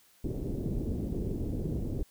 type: low-pass noise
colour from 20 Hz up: pink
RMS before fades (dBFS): -33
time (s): 0.24-2.03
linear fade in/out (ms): 5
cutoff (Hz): 410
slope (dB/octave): 24
effects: white hiss -63 dBFS RMS until 2.1 s